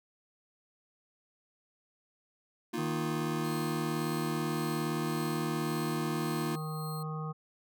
square chord, Bb suspended fourth, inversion none, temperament just, 233.1 / 310.8 / 349.6 Hz, Bb3 / Eb4 / F4, 0 / -2 / +2 cents, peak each -38 / -39 / -37 dBFS, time 2.73-6.56 s, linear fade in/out 10 ms
harmonic tone, 155.56 Hz, D#3, in tune, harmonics 1 / 3 / 5 / 7 / 8, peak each -35 / -45 / -47 / -46 / -44 dBFS, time 2.77-7.33 s, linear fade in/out 20 ms
10% pulse tone with tremolo, 4200 Hz, C8, 6 cents sharp, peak -38 dBFS, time 3.44-7.03 s, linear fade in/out 5 ms, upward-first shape sine, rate 1.8 Hz, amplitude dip 50%
effects none

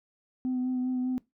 sine tone with vibrato, 253.8 Hz, B3, 47 cents sharp, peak -25 dBFS, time 0.45-1.18 s, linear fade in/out 0 ms, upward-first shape sine, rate 5 Hz, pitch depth 18 cents each way, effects noise-tail reverb RT60 0.2 s tail -22 dB re dry + tanh soft clip ceiling -24 dBFS

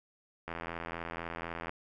click train, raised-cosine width 0.5 ms, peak -23 dBFS, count 103, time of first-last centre 0.48-1.694 s, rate 84 Hz, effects none

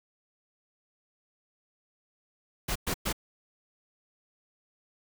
pink noise bursts, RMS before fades -30 dBFS, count 3, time 2.68-3.128 s, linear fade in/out 10 ms, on 76 ms, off 110 ms, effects none

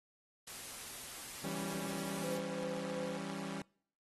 white noise, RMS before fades -47 dBFS, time 0.47-2.38 s, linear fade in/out 5 ms
sawtooth chord, C# diminished, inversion first, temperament equal, 164.81 / 196 / 277.2 Hz, E3 / G3 / C#4, 0 / 0 / 0 cents, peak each -42 / -39 / -41 dBFS, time 1.44-3.62 s, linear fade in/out 2 ms
sine tone with tremolo, 510 Hz, C5, 44 cents flat, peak -38 dBFS, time 2.23-3.17 s, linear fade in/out 0 ms, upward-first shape triangle, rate 2.9 Hz, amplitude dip 50%
effects noise-tail reverb RT60 0.6 s tail -26 dB re dry + AAC 32 kbps

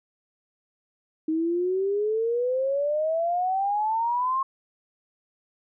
sine exponential sweep, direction up, 312.2 to 1081 Hz, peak -22 dBFS, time 1.28-4.43 s, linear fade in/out 5 ms, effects none

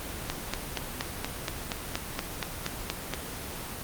click train, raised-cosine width 0.2 ms, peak -11 dBFS, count 13, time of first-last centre 0.3-3.137 s, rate 4.23 Hz, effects pink hiss -37 dBFS RMS until 3.83 s + Opus 24 kbps

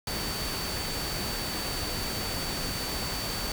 sine tone in noise, 4549 Hz, C#8, 44 cents sharp, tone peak -36 dBFS, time 0.07-3.52 s, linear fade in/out 2 ms, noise pink, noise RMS -33 dBFS, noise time 0.07-3.52 s, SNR -6 dB, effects none

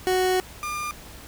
30% pulse tone pair in turn, 370 / 1202.1 Hz, F#4 / D6, 0 / +40 cents, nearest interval octave + minor sixth, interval 2040 cents, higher second, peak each -17 / -25 dBFS, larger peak first, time 0.07-0.4 / 0.63-0.91 s, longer first, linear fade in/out 0 ms, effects added 60 Hz sine -46 dBFS peak until 1.27 s + pink hiss -44 dBFS RMS until 1.27 s

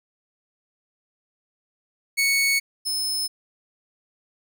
sawtooth tone pair in turn, 2217 / 5212 Hz, C#7 / E8, 0 / -20 cents, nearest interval octave + minor third, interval 1480 cents, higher second, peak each -15 / -21 dBFS, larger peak first, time 2.17-2.6 / 2.85-3.28 s, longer neither, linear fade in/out 20 ms, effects none

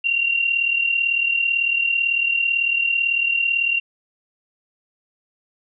sine tone pair together, 2756 / 2794 Hz, F7 / F7, -24 / 0 cents, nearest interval unison, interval 24 cents, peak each -18 / -24 dBFS, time 0.04-3.8 s, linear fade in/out 10 ms, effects none

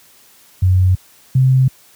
sine tone pair in turn, 92.4 / 130.67 Hz, F#2 / C3, -2 / -2 cents, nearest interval tritone, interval 600 cents, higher second, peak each -8 dBFS, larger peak neither, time 0.62-0.95 / 1.35-1.68 s, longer neither, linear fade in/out 5 ms, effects white hiss -48 dBFS RMS until 1.95 s + high-pass 60 Hz 12 dB/octave

